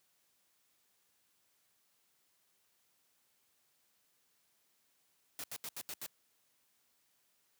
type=noise bursts; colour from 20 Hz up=white; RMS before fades=-43 dBFS; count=6; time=5.39-6.063 s; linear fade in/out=0 ms; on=48 ms; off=77 ms; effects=white hiss -75 dBFS RMS until 7.59 s + high-pass 80 Hz 12 dB/octave